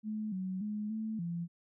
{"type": "tone with pitch steps", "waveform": "sine", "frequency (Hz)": [214.8, 187.1, 210.6, 219.3, 170.7], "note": ["A3", "F#3", "G#3", "A3", "F3"], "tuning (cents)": [-41, 20, 24, -6, -39], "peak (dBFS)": -34, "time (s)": [0.03, 1.48], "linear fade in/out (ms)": 50, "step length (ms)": 290, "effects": []}